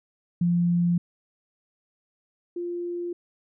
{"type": "tone pair in turn", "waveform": "sine", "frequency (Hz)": [173.5, 348.6], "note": ["F3", "F4"], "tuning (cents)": [-11, -3], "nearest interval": "octave", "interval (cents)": 1208, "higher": "second", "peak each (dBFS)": [-19, -28], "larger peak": "first", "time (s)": [[0.41, 0.98], [2.56, 3.13]], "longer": "neither", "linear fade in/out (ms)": 5, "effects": []}